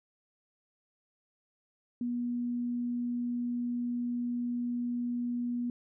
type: tone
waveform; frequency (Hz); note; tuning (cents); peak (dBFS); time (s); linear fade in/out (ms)
sine; 241.8; B3; -36; -30; 2.01-5.7; 2
effects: none